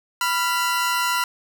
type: tone pair together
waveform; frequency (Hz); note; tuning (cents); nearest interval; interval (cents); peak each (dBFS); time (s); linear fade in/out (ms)
sawtooth; 987.8 / 1382; B5 / F6; 0 / -19; tritone; 581; -19 / -19; 0.21-1.24; 2
effects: none